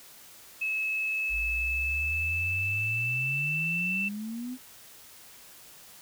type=tone with pitch glide; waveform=sine; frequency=2593 to 2663 Hz; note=E7 to E7; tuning=-29 to +17 cents; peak=-27 dBFS; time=0.61-4.09 s; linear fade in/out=10 ms; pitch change=+46 cents; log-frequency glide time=0.93-3.79 s
type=exponential sweep; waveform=sine; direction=up; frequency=49 to 259.6 Hz; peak=-33 dBFS; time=1.29-4.58 s; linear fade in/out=50 ms
effects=white hiss -51 dBFS RMS until 6.01 s